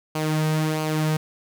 sawtooth tone with flanger, 155.56 Hz, D#3, in tune, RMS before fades -23 dBFS, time 0.15-1.17 s, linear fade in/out 5 ms, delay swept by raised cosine 0.54 to 2.94 ms, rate 1.5 Hz, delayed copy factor -0.5, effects none

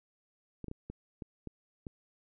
clicks, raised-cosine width 3 ms, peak -28 dBFS, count 7, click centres 0.643 / 0.683 / 0.714 / 0.9 / 1.222 / 1.473 / 1.868 s, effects none

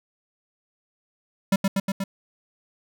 square tone with echo, 195.1 Hz, G3, 8 cents flat, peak -17 dBFS, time 1.52-1.56 s, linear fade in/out 5 ms, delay 120 ms, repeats 4, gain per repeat -2 dB, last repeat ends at 2.04 s, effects none

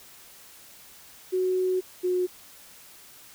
sine tone pair in turn, 370 / 363 Hz, F#4 / F#4, 0 / -33 cents, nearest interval unison, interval 33 cents, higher first, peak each -22 dBFS, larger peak neither, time 1.32-1.81 / 2.03-2.27 s, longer first, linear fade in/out 20 ms, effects white hiss -50 dBFS RMS until 3.34 s

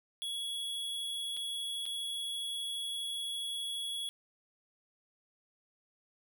square tone with dropouts, 3357 Hz, G#7, 18 cents sharp, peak -36 dBFS, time 0.22-4.09 s, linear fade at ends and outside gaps 0 ms, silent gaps 1.367-1.371 / 1.856-1.863 s, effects none

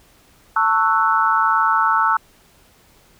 sine chord, F# minor seventh, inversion first, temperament equal with one note detuned, 891.8 / 1108.7 / 1318.5 / 1480 Hz, A5 / C#6 / E6 / F#6, +23 / 0 / 0 / 0 cents, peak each -19 / -21 / -17 / -22 dBFS, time 0.56-2.17 s, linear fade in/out 5 ms, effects pink hiss -53 dBFS RMS until 3.19 s

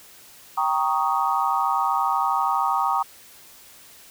sine chord, Eb dominant seventh, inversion first, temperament equal with one note detuned, 784 / 932.3 / 1111.9 / 1244.5 Hz, G5 / Bb5 / Db6 / Eb6, 0 / 0 / +5 / 0 cents, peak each -25 / -24 / -26 / -25 dBFS, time 0.57-3.03 s, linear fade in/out 10 ms, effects white hiss -48 dBFS RMS until 4.1 s

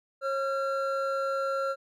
triangle tone pair together, 543 / 1368.3 Hz, C#5 / F6, -36 / -36 cents, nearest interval octave + major third, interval 1600 cents, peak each -27 / -29 dBFS, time 0.21-1.76 s, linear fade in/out 50 ms, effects none

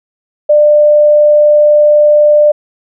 sine tone, 596 Hz, D5, 25 cents sharp, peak -3 dBFS, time 0.49-2.52 s, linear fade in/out 10 ms, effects none

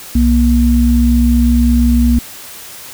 sine tone pair together, 63 / 237.6 Hz, B1 / A#3, +35 / +33 cents, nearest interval octave + major seventh, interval 2298 cents, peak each -10 dBFS, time 0.15-2.19 s, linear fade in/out 5 ms, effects white hiss -32 dBFS RMS until 2.93 s

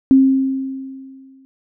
sine tone with exponential decay, 266.7 Hz, C4, 33 cents sharp, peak -5 dBFS, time 0.11-1.45 s, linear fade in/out 0 ms, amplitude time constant 290 ms, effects none

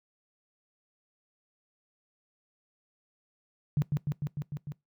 sine tone with echo, 146.7 Hz, D3, 2 cents flat, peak -22 dBFS, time 3.77-3.82 s, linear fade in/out 0 ms, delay 150 ms, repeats 6, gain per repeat -2 dB, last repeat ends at 4.72 s, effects noise-tail reverb RT60 0.2 s tail -23 dB re dry + high-pass 60 Hz 12 dB/octave

